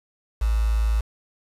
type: tone with quantisation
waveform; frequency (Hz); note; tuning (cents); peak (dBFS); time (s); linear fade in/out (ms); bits
sine; 55; A1; 0; -18; 0.41-1.01; 10; 6
effects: resampled to 32000 Hz